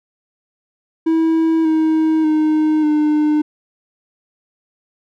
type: tone with pitch steps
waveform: triangle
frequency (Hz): 324.2 / 316.6 / 309.2 / 302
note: E4 / D#4 / D#4 / D4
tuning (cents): -29 / +30 / -11 / +48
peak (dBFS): -10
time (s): 1.06-3.42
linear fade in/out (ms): 10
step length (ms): 590
effects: none